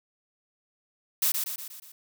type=noise with echo; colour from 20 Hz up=blue; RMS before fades=-24 dBFS; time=1.22-1.32 s; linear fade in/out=5 ms; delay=120 ms; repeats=5; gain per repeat=-5 dB; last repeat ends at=1.92 s; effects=none